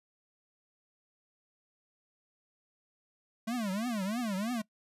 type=tone with vibrato; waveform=square; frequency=215.8 Hz; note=A3; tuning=33 cents flat; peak=-32 dBFS; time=3.47-4.62 s; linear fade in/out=10 ms; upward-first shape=triangle; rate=3.1 Hz; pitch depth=290 cents each way; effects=noise-tail reverb RT60 0.1 s tail -21 dB re dry + resampled to 32000 Hz